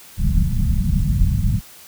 pink low-pass noise, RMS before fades -17 dBFS, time 0.17-1.61 s, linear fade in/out 50 ms, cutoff 200 Hz, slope 48 dB/octave, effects white hiss -43 dBFS RMS until 1.87 s

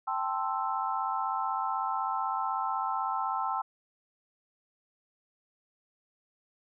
sine chord, A minor seventh, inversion third, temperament equal, 784 / 880 / 1046.5 / 1318.5 Hz, G5 / A5 / C6 / E6, 0 / 0 / 0 / 0 cents, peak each -34 dBFS, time 0.07-3.62 s, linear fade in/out 10 ms, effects none

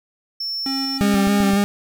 triangle tone, 5400 Hz, E8, 41 cents sharp, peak -22 dBFS, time 0.4-0.98 s, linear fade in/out 5 ms
square tone with tremolo, 269.2 Hz, C4, 49 cents sharp, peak -24 dBFS, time 0.66-1.51 s, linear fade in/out 2 ms, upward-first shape square, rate 2.6 Hz, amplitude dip 25%
40% pulse tone with vibrato, 200.3 Hz, G3, 38 cents sharp, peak -14 dBFS, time 1.01-1.64 s, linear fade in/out 0 ms, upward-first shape square, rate 3.6 Hz, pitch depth 20 cents each way
click train, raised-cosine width 5 ms, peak -18 dBFS, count 5, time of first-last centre 1.01-1.535 s, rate 7.62 Hz
effects none

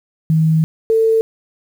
sine tone pair in turn, 159.2 / 447 Hz, D#3 / A4, +40 / +27 cents, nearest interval octave + tritone, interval 1787 cents, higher second, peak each -10 dBFS, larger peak neither, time 0.3-0.64 / 0.9-1.21 s, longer first, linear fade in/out 0 ms, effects 7-bit

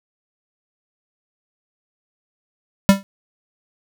square tone with exponential decay, 196.5 Hz, G3, 4 cents sharp, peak -4 dBFS, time 2.89-3.03 s, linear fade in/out 0 ms, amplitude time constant 30 ms, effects none

